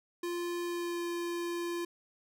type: tone with pitch glide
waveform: square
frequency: 347.8 to 344.8 Hz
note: F4 to F4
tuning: -7 to -22 cents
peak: -34 dBFS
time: 0.23-1.85 s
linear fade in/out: 5 ms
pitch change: -15 cents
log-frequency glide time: 0.64-1.05 s
effects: none